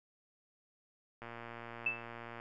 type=click train; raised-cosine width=0.5 ms; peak=-31 dBFS; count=139; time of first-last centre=1.22-2.399 s; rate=117 Hz
type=tone with exponential decay; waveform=sine; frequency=2637 Hz; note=E7; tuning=in tune; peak=-27 dBFS; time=1.86-2.07 s; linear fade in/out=5 ms; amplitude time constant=44 ms
effects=none